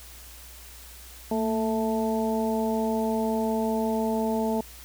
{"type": "harmonic tone with a mistuned harmonic", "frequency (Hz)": 220, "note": "A3", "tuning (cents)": 0, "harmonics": [1, 2, 3, 4], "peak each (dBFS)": [-26, -29, -31, -32], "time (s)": [1.31, 4.61], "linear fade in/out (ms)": 5, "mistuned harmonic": 1, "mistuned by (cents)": 43, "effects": ["added 60 Hz sine -47 dBFS peak until 4.84 s", "white hiss -47 dBFS RMS until 4.84 s"]}